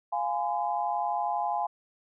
sine chord, F minor, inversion none, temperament equal with one note detuned, 698.5 / 830.6 / 1019.7 Hz, F5 / Ab5 / C6, 0 / 0 / -45 cents, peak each -31 / -29 / -34 dBFS, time 0.12-1.67 s, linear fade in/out 10 ms, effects none

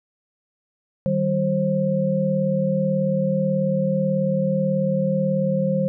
sine tone cluster, 155.7 / 194 / 531 Hz, D#3 / G3 / C5, +2 / -18 / +25 cents, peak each -24 / -22 / -22 dBFS, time 1.06-5.88 s, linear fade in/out 0 ms, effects none

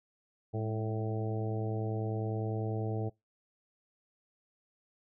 harmonic tone with a mistuned harmonic, 110 Hz, A2, in tune, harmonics 1 / 2 / 3 / 4 / 5 / 6 / 7, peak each -33 / -42 / -41 / -39 / -46 / -44 / -45 dBFS, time 0.53-3.1 s, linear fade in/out 20 ms, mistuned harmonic 2, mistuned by -76 cents, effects noise-tail reverb RT60 0.2 s tail -24 dB re dry

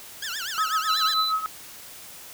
15% pulse tone with vibrato, 1553 Hz, G6, 17 cents flat, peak -23 dBFS, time 0.22-1.14 s, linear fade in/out 5 ms, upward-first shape triangle, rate 8.2 Hz, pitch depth 290 cents each way
sine tone with tremolo, 1280 Hz, D#6, 49 cents sharp, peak -19 dBFS, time 0.58-1.46 s, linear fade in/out 0 ms, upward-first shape triangle, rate 6.9 Hz, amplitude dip 85%
triangle tone, 4000 Hz, B7, 21 cents sharp, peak -22 dBFS, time 0.87-1.33 s, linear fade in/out 50 ms
effects white hiss -43 dBFS RMS until 2.33 s

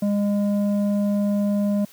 square tone with low-pass filter, 204.1 Hz, G#3, 30 cents flat, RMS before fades -21 dBFS, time 0.02-1.85 s, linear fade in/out 5 ms, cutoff 490 Hz, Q 1.9, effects white hiss -50 dBFS RMS until 1.92 s + high-pass 100 Hz 12 dB/octave

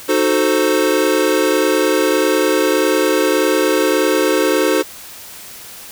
square chord, D# diminished seventh, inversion none, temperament equal with one note detuned, 308.3 / 370 / 440 / 523.3 Hz, D#4 / F#4 / A4 / C5, -16 / 0 / 0 / 0 cents, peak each -19 dBFS, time 0.08-4.83 s, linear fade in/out 20 ms, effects white hiss -35 dBFS RMS until 5.91 s

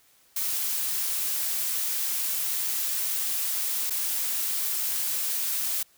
blue noise with dropouts, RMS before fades -28 dBFS, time 0.36-5.83 s, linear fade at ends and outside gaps 5 ms, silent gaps 3.899-3.905 s, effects white hiss -61 dBFS RMS until 5.97 s

